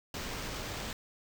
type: noise with sample-and-hold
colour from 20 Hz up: pink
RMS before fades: -39 dBFS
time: 0.14-0.93 s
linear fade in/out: 2 ms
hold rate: 11025 Hz
effects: none